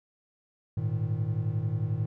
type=chord; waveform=triangle; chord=Ab suspended second; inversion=none; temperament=equal with one note detuned; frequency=103.83 / 115.07 / 155.56 Hz; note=Ab2 / Bb2 / Eb3; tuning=0 / -22 / 0 cents; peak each=-29 / -28 / -31 dBFS; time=0.77-2.06 s; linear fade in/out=5 ms; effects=none